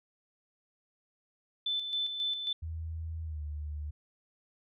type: tone with tremolo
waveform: sine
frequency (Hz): 3520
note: A7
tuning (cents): 0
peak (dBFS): -29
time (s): 1.66-2.53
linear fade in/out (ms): 5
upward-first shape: square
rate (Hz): 3.7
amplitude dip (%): 50
type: tone with pitch glide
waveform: sine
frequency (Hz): 81 to 74.71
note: E2 to D2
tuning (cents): -30 to +30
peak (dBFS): -35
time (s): 2.62-3.91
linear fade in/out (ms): 10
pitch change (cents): -140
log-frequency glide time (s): 3.23-3.42
effects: none